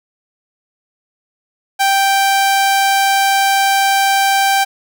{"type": "tone", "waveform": "sawtooth", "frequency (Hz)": 784, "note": "G5", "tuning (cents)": 0, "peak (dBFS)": -7, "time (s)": [1.79, 4.65], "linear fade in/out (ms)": 20, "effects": []}